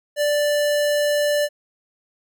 square tone, 587.3 Hz, D5, in tune, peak -18 dBFS, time 0.16-1.49 s, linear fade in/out 50 ms, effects none

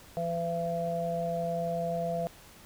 harmonic tone, 169.1 Hz, E3, 44 cents sharp, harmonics 1 / 3 / 4, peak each -35 / -35 / -31 dBFS, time 0.17-2.27 s, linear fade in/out 0 ms, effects pink hiss -53 dBFS RMS until 2.65 s

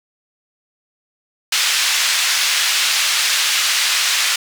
white band-pass noise, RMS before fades -17 dBFS, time 1.52-4.36 s, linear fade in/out 5 ms, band 1600 to 5200 Hz, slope 12 dB/octave, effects none

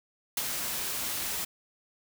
white noise with ADSR envelope, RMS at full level -28 dBFS, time 0.37-1.45 s, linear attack 4 ms, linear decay 37 ms, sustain -5 dB, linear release 9 ms, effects none

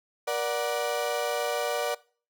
35% pulse chord, Bb augmented, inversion none, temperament equal with one note detuned, 475.1 / 587.3 / 740 Hz, Bb4 / D5 / F#5, +33 / 0 / 0 cents, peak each -30 / -28 / -31 dBFS, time 0.27-1.95 s, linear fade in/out 10 ms, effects noise-tail reverb RT60 0.4 s tail -21 dB re dry

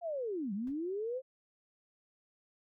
sine linear two-way sweep, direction down then up, 710 to 187.2 to 533 Hz, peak -34 dBFS, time 0.01-1.22 s, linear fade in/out 50 ms, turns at 0.53 s
brown noise with exponential decay, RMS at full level -48 dBFS, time 0.67-0.79 s, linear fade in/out 2 ms, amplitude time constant 24 ms
effects none

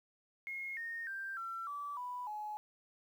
sine tone with pitch steps, 2155 / 1843.8 / 1577.6 / 1349.7 / 1154.8 / 988.1 / 845.4 Hz, C#7 / A#6 / G6 / E6 / D6 / B5 / G#5, -49 / -19 / +11 / +40 / -30 / +1 / +31 cents, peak -39 dBFS, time 0.47-2.57 s, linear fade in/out 0 ms, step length 300 ms, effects 11-bit

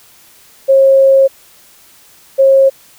sine tone pair in turn, 540 / 540 Hz, C#5 / C#5, -45 / -45 cents, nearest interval unison, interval 0 cents, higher neither, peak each -4 dBFS, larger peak neither, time 0.68-1.28 / 2.38-2.7 s, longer first, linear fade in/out 20 ms, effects white hiss -44 dBFS RMS until 2.98 s

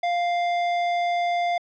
sine tone with hard clipping, 698.5 Hz, F5, in tune, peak -23 dBFS, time 0.03-1.58 s, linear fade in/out 5 ms, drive 14 dB, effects low-pass 4000 Hz 12 dB/octave

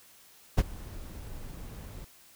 brown noise with ADSR envelope, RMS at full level -19 dBFS, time 0.57-2.05 s, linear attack 17 ms, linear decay 36 ms, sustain -23 dB, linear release 8 ms, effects white hiss -57 dBFS RMS until 2.35 s

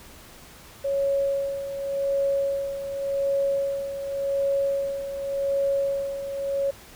sine tone with tremolo, 554 Hz, C#5, 1 cent flat, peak -20 dBFS, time 0.84-6.71 s, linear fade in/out 10 ms, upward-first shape sine, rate 0.88 Hz, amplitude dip 65%, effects pink hiss -47 dBFS RMS until 6.95 s

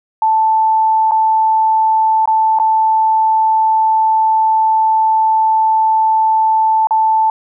sine tone with dropouts, 880 Hz, A5, in tune, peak -9 dBFS, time 0.22-7.3 s, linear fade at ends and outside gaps 2 ms, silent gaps 1.111-1.118 / 2.257-2.275 / 2.588-2.598 / 6.871-6.908 s, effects none

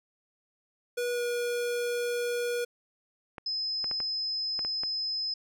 square tone with pitch glide, 485.1 to 481.2 Hz, B4 to B4, -31 to -45 cents, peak -29 dBFS, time 0.97-2.65 s, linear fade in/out 10 ms, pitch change -14 cents, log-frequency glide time 1.13-1.21 s
clicks, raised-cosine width 0.5 ms, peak -24 dBFS, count 7, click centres 3.382 / 3.843 / 3.913 / 4.003 / 4.592 / 4.649 / 4.835 s
sine tone, 5100 Hz, D#8, 42 cents sharp, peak -29 dBFS, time 3.46-5.34 s, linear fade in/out 5 ms
effects none

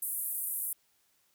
pink band-pass noise, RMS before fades -35 dBFS, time 0.02-0.73 s, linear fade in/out 2 ms, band 9700 to 15000 Hz, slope 48 dB/octave, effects white hiss -71 dBFS RMS until 1.34 s

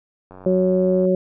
click train, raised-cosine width 1 ms, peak -27 dBFS, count 70, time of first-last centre 0.31-1.053 s, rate 92.9 Hz
harmonic tone, 185 Hz, F#3, in tune, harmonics 1 / 2 / 3, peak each -19 / -19 / -19 dBFS, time 0.46-1.15 s, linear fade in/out 2 ms
effects none

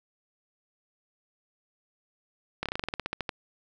slowing click train, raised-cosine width 0.3 ms, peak -14 dBFS, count 14, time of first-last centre 2.63-3.292 s, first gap 27 ms, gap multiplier 1.1, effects none

